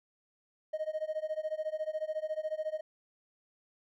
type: tone with tremolo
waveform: triangle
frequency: 622.3 Hz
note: D#5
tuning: in tune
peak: -26 dBFS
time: 0.73-2.81 s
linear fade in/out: 10 ms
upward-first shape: sine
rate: 14 Hz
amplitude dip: 95%
effects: tanh soft clip ceiling -27 dBFS